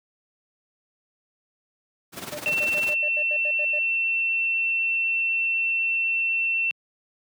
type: noise with tremolo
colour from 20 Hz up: pink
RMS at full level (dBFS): -32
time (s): 2.12-2.95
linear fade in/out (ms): 50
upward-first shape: sine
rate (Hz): 20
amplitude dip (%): 70
type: tone bursts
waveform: triangle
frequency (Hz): 597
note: D5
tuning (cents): +28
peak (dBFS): -30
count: 11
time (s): 2.32-3.791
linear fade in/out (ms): 5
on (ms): 61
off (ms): 80
type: tone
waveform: sine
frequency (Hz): 2696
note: E7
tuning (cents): +38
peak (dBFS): -21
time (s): 2.46-6.71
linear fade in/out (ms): 0
effects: high-pass 150 Hz 12 dB/octave